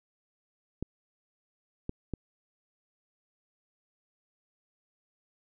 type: clicks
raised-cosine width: 3 ms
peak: -20 dBFS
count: 3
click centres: 0.826 / 1.894 / 2.137 s
effects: none